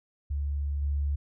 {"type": "tone with level steps", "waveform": "sine", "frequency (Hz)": 71.5, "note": "D2", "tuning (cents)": -46, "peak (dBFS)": [-27, -25], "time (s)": [0.3, 1.16], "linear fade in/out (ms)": 10, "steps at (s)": 0.82, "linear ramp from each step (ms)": 5, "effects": []}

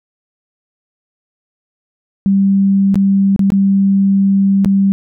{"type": "tone with dropouts", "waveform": "sine", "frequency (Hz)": 196, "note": "G3", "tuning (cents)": 0, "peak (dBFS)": -8, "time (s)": [2.26, 4.92], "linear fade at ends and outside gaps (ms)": 0, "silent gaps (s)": [[2.944, 2.956], [3.362, 3.393], [3.503, 3.52], [4.647, 4.658]], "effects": []}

